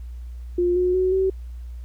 sine tone with pitch steps, 352.9 / 362 / 371.3 / 380.9 Hz, F4 / F#4 / F#4 / G4, +18 / -38 / +6 / -50 cents, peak -17 dBFS, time 0.58-1.3 s, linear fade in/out 5 ms, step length 180 ms, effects added 60 Hz sine -32 dBFS peak until 1.84 s + pink hiss -61 dBFS RMS until 1.84 s

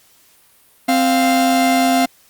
45% pulse tone pair together, 261.5 / 698.1 Hz, C4 / F5, -1 / -1 cents, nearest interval octave + perfect fourth, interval 1700 cents, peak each -15 / -15 dBFS, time 0.88-2.06 s, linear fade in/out 10 ms, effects white hiss -52 dBFS RMS until 2.29 s + Opus 48 kbps

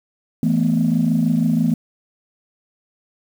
sine chord, E suspended fourth, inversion none, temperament equal with one note detuned, 164.81 / 220 / 246.2 Hz, E3 / A3 / B3, 0 / 0 / -5 cents, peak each -18 dBFS, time 0.43-1.74 s, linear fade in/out 2 ms, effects tanh soft clip ceiling -8 dBFS + 7-bit

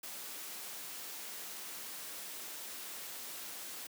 white noise, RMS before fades -45 dBFS, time 0.03-3.87 s, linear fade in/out 5 ms, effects high-pass 200 Hz 12 dB/octave

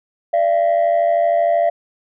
sine tone pair together, 588 / 680.9 Hz, D5 / F5, +2 / -44 cents, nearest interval minor third, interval 254 cents, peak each -16 / -12 dBFS, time 0.33-1.7 s, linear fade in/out 10 ms, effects tanh soft clip ceiling -10 dBFS

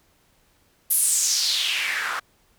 white noise with band-pass filter sweep, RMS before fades -23 dBFS, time 0.9-2.2 s, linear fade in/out 10 ms, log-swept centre 12000 to 1200 Hz, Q 3.9, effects pink hiss -62 dBFS RMS until 2.58 s

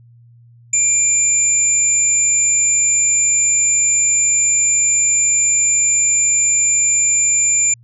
sine tone pair together, 2378 / 7126 Hz, D7 / A8, +21 / +21 cents, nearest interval octave + perfect fifth, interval 1900 cents, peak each -22 / -12 dBFS, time 0.73-7.74 s, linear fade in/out 5 ms, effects added 118 Hz sine -43 dBFS peak until 7.83 s

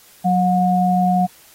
sine tone pair together, 183.75 / 723 Hz, F#3 / F#5, -12 / -40 cents, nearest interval 2 octaves, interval 2372 cents, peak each -16 dBFS, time 0.24-1.27 s, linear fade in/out 20 ms, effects white hiss -48 dBFS RMS until 1.54 s + AAC 48 kbps

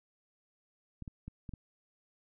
clicks, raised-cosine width 5 ms, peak -30 dBFS, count 5, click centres 1.023 / 1.078 / 1.28 / 1.492 / 1.537 s, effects none

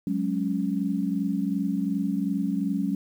sine chord, F# suspended second, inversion none, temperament equal, 185 / 207.7 / 277.2 Hz, F#3 / G#3 / C#4, 0 / 0 / 0 cents, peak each -28 dBFS, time 0.07-2.95 s, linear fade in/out 2 ms, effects 9-bit

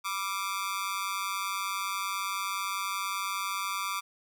sawtooth tone with amplitude modulation, 1174.7 Hz, D6, in tune, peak -23 dBFS, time 0.04-4.01 s, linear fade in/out 20 ms, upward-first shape sine, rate 190 Hz, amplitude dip 90%, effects none

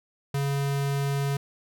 square tone, 139.9 Hz, C#3, 16 cents sharp, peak -25 dBFS, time 0.34-1.37 s, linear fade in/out 5 ms, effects none

